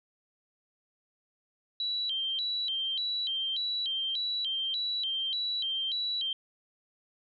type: tone with vibrato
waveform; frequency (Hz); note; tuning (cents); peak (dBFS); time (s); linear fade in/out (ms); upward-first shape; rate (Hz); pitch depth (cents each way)
sine; 3520; A7; 0; -29; 1.8-6.33; 2; square; 1.7; 190
effects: none